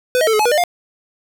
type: tone with pitch steps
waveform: square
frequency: 502 / 633 / 444.6 / 426.9 / 853 / 482.8 / 601 / 706 Hz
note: B4 / D#5 / A4 / G#4 / G#5 / B4 / D5 / F5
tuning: +28 / +30 / +18 / +48 / +46 / -39 / +40 / +19 cents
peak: -13 dBFS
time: 0.15-0.638 s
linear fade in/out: 0 ms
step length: 61 ms
effects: none